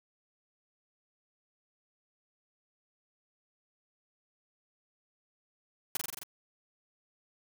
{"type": "noise with echo", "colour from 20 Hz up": "white", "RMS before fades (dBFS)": -32, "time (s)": [5.95, 5.97], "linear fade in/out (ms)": 2, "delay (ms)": 44, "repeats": 6, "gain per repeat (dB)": -2, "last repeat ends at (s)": 6.234, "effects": []}